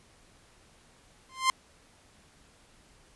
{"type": "tone with exponential growth", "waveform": "sawtooth", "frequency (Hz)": 1046.5, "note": "C6", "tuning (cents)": 0, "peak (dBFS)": -15, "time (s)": [1.29, 1.5], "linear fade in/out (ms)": 1, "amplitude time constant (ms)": 45, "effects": ["pink hiss -60 dBFS RMS until 3.15 s", "resampled to 24000 Hz"]}